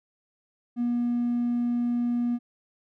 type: tone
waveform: triangle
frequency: 240.2 Hz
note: B3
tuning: 48 cents flat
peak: -20 dBFS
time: 0.76-2.39 s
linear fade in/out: 50 ms
effects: tanh soft clip ceiling -19 dBFS